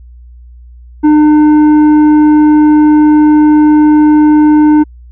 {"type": "tone with tanh clipping", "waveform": "triangle", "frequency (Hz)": 302.3, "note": "D#4", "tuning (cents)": -50, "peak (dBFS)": -4, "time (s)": [1.03, 4.84], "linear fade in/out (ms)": 20, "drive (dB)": 12, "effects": ["added 60 Hz sine -31 dBFS peak until 5.11 s"]}